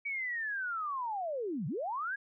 sine linear two-way sweep, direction down then up, 2283 to 128.2 to 1673 Hz, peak -33 dBFS, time 0.05-2.16 s, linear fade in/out 10 ms, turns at 1.67 s, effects none

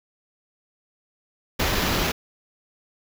pink noise with sample-and-hold, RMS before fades -23 dBFS, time 1.59-2.12 s, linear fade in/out 10 ms, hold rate 8820 Hz, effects none

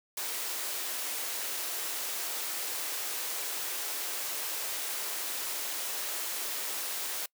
white high-pass noise, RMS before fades -35 dBFS, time 0.17-7.26 s, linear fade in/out 5 ms, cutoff 320 Hz, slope 24 dB/octave, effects noise-tail reverb RT60 0.1 s tail -25 dB re dry

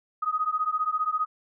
sine beating tone pair, 1244.5 / 1259.5 Hz, D#6 / D#6, 0 / +21 cents, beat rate 15 Hz, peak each -27 dBFS, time 0.22-1.26 s, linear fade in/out 10 ms, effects none

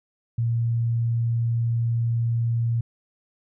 sine tone, 116.54 Hz, A#2, in tune, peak -20 dBFS, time 0.38-2.81 s, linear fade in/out 5 ms, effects none

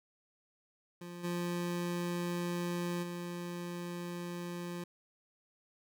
25% pulse tone with level steps, 174.61 Hz, F3, in tune, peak -40 / -30 / -35 dBFS, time 1.01-4.84 s, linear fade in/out 5 ms, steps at 1.23 / 3.02 s, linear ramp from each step 20 ms, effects none

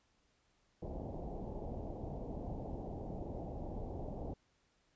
pink low-pass noise, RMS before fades -43 dBFS, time 0.82-4.34 s, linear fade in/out 5 ms, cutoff 810 Hz, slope 48 dB/octave, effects pink hiss -75 dBFS RMS until 4.95 s + resampled to 16000 Hz

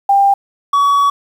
sine / triangle tone pair in turn, 795 / 1130.8 Hz, G5 / C#6, +24 / +34 cents, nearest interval tritone, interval 610 cents, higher second, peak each -7 dBFS, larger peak neither, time 0.09-0.34 / 0.73-1.1 s, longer second, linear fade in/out 5 ms, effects 7-bit

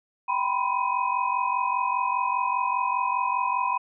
sine tone cluster, 786 / 980 / 1025 / 2519 Hz, G5 / B5 / C6 / D#7, +4 / -14 / -36 / +21 cents, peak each -33 / -25 / -27 / -34 dBFS, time 0.28-3.78 s, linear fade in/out 10 ms, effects none

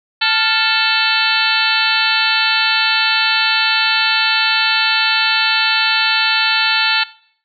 harmonic tone with a mistuned harmonic, 440 Hz, A4, in tune, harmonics 2 / 3 / 4 / 5 / 6 / 7 / 8 / 9 / 10, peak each -22 / -21 / -20 / -25 / -19 / -21 / -23 / -20 / -21 dBFS, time 0.21-7.04 s, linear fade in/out 10 ms, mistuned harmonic 3, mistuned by +100 cents, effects noise-tail reverb RT60 0.6 s tail -20 dB re dry

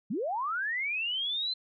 sine linear sweep, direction up, 166.1 to 4112 Hz, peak -29 dBFS, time 0.1-1.54 s, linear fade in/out 10 ms, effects none

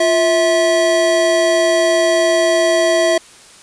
square tone pair together, 349.2 / 651.8 Hz, F4 / E5, 0 / -20 cents, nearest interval major seventh, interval 1080 cents, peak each -18 / -13 dBFS, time 0-3.18 s, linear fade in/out 5 ms, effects white hiss -42 dBFS RMS until 3.62 s + resampled to 22050 Hz

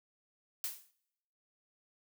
blue noise with exponential decay, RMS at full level -34 dBFS, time 0.64-0.91 s, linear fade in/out 1 ms, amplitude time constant 57 ms, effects noise-tail reverb RT60 0.9 s tail -25 dB re dry

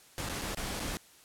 pink noise with dropouts, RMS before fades -36 dBFS, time 0.18-0.97 s, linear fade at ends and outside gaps 0 ms, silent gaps 0.289-0.296 / 0.414-0.418 / 0.547-0.572 / 0.796-0.801 s, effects white hiss -58 dBFS RMS until 1.24 s + low-pass 12000 Hz 12 dB/octave

